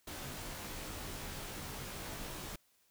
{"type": "noise with comb filter", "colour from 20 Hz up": "pink", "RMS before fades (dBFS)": -44, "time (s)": [0.07, 2.56], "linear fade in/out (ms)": 5, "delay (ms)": 18, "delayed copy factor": -0.85, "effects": ["white hiss -72 dBFS RMS until 2.9 s"]}